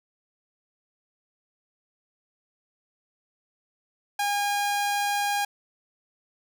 sawtooth tone, 814 Hz, G#5, 35 cents flat, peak -20 dBFS, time 4.19-5.45 s, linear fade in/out 5 ms, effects none

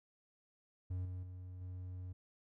triangle tone with level steps, 91.3 Hz, F#2, 23 cents flat, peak -35 / -39 / -44 / -41 dBFS, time 0.9-2.13 s, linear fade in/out 10 ms, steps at 1.05 / 1.23 / 1.61 s, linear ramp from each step 2 ms, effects none

